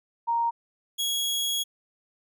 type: tone pair in turn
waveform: sine / sawtooth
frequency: 932.3 / 3324 Hz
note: A#5 / G#7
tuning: 0 / +1 cents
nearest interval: octave + minor seventh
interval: 2201 cents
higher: second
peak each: -22 dBFS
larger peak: neither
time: 0.27-0.51 / 0.98-1.64 s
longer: second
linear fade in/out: 20 ms
effects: none